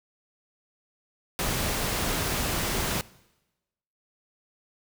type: noise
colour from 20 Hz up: pink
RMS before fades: -28 dBFS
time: 1.39-3.01 s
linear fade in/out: 0 ms
effects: noise-tail reverb RT60 1.0 s tail -21 dB re dry